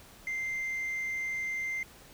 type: tone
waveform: sine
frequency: 2088 Hz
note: C7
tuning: 4 cents flat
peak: -29 dBFS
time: 0.27-1.83 s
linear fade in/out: 2 ms
effects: tanh soft clip ceiling -30 dBFS + pink hiss -54 dBFS RMS until 2.13 s